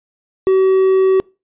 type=tone; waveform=triangle; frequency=380 Hz; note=F#4; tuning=46 cents sharp; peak=-7 dBFS; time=0.47-1.2 s; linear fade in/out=0 ms; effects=noise-tail reverb RT60 0.3 s tail -26 dB re dry + resampled to 8000 Hz